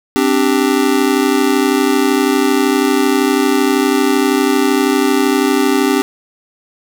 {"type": "chord", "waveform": "square", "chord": "C suspended second", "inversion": "none", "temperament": "just", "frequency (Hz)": [261.6, 294.3, 392.4], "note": ["C4", "D4", "G4"], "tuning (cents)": [0, 4, 2], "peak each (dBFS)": -16, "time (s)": [0.16, 6.02], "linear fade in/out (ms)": 0, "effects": []}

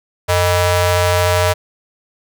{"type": "ring-modulated tone", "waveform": "sawtooth", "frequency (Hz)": 355.3, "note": "F4", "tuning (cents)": 30, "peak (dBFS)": -5, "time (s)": [0.28, 1.54], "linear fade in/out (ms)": 20, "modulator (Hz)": 264, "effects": []}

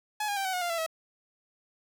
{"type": "tone with pitch steps", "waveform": "sawtooth", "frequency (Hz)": [846, 813.9, 783, 753.3, 724.7, 697.2, 670.7, 645.2], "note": ["G#5", "G#5", "G5", "F#5", "F#5", "F5", "E5", "E5"], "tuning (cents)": [32, -35, -2, 31, -36, -3, 30, -37], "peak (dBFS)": -25, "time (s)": [0.2, 0.864], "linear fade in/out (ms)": 5, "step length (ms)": 83, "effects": []}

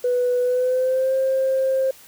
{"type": "tone with pitch glide", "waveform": "sine", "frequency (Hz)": [493.9, 529.3], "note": ["B4", "C5"], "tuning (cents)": [0, 20], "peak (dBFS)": -16, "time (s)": [0.04, 1.91], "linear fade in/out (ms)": 5, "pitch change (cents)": 120, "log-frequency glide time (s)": [0.41, 1.15], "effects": ["tanh soft clip ceiling -13 dBFS", "white hiss -47 dBFS RMS until 2.07 s"]}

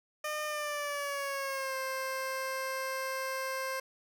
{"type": "tone with pitch glide", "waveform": "15% pulse", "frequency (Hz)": [606, 527.6], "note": ["D#5", "C5"], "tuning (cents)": [-46, 14], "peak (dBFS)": -27, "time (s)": [0.24, 3.8], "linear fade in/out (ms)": 5, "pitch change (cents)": -240, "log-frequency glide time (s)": [0.46, 1.76], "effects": []}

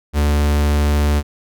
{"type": "tone", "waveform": "45% pulse", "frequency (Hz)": 73.42, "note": "D2", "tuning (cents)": 0, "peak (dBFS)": -13, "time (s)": [0.13, 1.23], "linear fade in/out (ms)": 50, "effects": []}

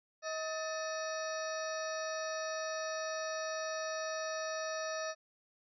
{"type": "harmonic tone with a mistuned harmonic", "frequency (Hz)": 634, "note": "D#5", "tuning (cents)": 32, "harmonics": [1, 2, 3, 4, 6, 7, 8, 9], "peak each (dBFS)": [-38, -43, -44, -51, -53, -50, -53, -46], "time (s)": [0.22, 5.15], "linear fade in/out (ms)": 50, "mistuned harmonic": 3, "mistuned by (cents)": -120, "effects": []}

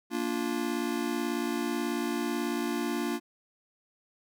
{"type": "chord", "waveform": "square", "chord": "Bb major", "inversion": "none", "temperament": "just", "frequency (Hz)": [233.1, 291.4, 349.6], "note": ["Bb3", "D4", "F4"], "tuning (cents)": [0, -13, 2], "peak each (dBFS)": -34, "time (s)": [0.1, 3.2], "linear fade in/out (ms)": 50, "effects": []}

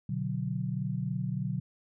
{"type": "chord", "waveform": "sine", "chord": "B minor", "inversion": "none", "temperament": "equal", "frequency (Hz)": [123.47, 146.83, 185], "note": ["B2", "D3", "F#3"], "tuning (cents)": [0, 0, 0], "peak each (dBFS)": -34, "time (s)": [0.09, 1.6], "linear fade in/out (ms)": 5, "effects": []}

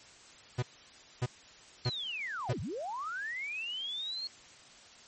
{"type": "tone bursts", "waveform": "45% pulse", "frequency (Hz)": 123.8, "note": "B2", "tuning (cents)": 5, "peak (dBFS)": -28, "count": 4, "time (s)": [0.58, 2.534], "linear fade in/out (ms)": 10, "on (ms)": 46, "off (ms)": 590}
{"type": "linear two-way sweep", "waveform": "sine", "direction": "down then up", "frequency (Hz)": [4331, 74.9, 4331], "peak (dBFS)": -35, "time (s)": [1.85, 4.27], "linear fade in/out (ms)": 0, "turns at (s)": 2.6}
{"effects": ["white hiss -55 dBFS RMS until 5.07 s", "MP3 32 kbps"]}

